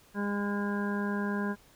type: harmonic tone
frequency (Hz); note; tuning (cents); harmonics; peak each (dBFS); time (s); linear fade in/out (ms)
203.3; G#3; -37; 1 / 2 / 3 / 4 / 5 / 7 / 8; -30 / -37 / -44 / -45 / -40 / -43 / -39; 0.14-1.56; 50
effects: pink hiss -60 dBFS RMS until 1.75 s